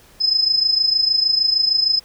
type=tone with amplitude modulation; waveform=sine; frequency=5100 Hz; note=D#8; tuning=42 cents sharp; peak=-11 dBFS; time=0.2-2 s; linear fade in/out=20 ms; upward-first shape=sine; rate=26.5 Hz; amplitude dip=70%; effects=pink hiss -49 dBFS RMS until 2.04 s